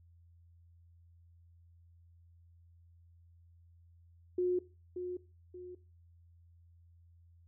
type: tone with echo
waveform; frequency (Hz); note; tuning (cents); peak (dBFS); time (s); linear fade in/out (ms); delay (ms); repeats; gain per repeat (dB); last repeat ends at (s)
sine; 360.6; F#4; -45; -28; 4.38-4.59; 5; 580; 2; -8; 5.75
effects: noise-tail reverb RT60 0.3 s tail -18 dB re dry + added 85 Hz sine -59 dBFS peak until 7.47 s